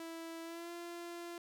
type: tone with pitch glide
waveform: sawtooth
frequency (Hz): 329.6 to 343.8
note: E4 to F4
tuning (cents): 0 to -27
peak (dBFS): -40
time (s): 0-1.38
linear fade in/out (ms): 2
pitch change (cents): +73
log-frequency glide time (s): 0.43-0.71
effects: none